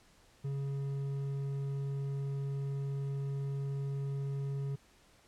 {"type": "tone with hard clipping", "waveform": "triangle", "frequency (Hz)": 138.59, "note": "C#3", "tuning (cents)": 0, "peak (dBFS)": -35, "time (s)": [0.44, 4.76], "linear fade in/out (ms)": 10, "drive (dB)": 9, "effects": ["pink hiss -64 dBFS RMS until 5.27 s", "low-pass 10000 Hz 12 dB/octave"]}